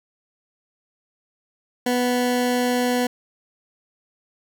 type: tone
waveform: 20% pulse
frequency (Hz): 246.9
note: B3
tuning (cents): 0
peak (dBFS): -14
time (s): 1.86-3.07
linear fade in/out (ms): 5
effects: none